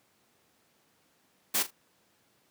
white noise with echo, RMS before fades -27 dBFS, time 1.54-1.63 s, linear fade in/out 10 ms, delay 39 ms, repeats 2, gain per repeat -13 dB, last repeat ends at 1.708 s, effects pink hiss -68 dBFS RMS until 2.5 s + high-pass 150 Hz 12 dB/octave

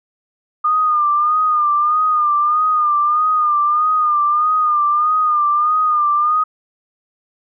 sine tone with vibrato, 1214 Hz, D#6, 43 cents flat, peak -12 dBFS, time 0.64-6.44 s, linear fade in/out 10 ms, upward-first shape sine, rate 1.6 Hz, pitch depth 53 cents each way, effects none

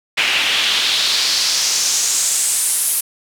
pink noise with band-pass filter sweep, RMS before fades -17 dBFS, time 0.17-3.01 s, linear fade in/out 10 ms, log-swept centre 2500 to 11000 Hz, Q 2.5, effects none

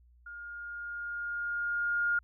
sine tone with level ramp, 1418 Hz, F6, 26 cents sharp, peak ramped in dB -42 to -25 dBFS, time 0.26-2.19 s, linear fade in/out 5 ms, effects added 60 Hz sine -58 dBFS peak until 2.23 s

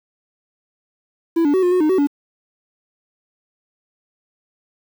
triangle tone with pitch steps, 332.4 / 288.9 / 376.2 / 356.6 / 364.8 / 307 / 376.8 / 286.2 Hz, E4 / D4 / F#4 / F4 / F#4 / D#4 / F#4 / D4, +15 / -28 / +29 / +36 / -24 / -23 / +32 / -45 cents, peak -11 dBFS, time 1.36-2.072 s, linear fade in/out 10 ms, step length 89 ms, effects 7-bit

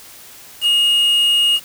triangle tone with quantisation, 2860 Hz, F7, 41 cents sharp, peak -10 dBFS, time 0.61-1.6 s, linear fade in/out 50 ms, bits 5, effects white hiss -40 dBFS RMS until 1.64 s

